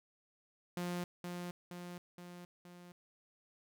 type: tone with echo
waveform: sawtooth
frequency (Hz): 176.5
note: F3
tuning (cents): +19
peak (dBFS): -33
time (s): 0.77-1.04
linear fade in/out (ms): 2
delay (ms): 470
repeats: 4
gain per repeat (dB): -4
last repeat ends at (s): 2.92
effects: none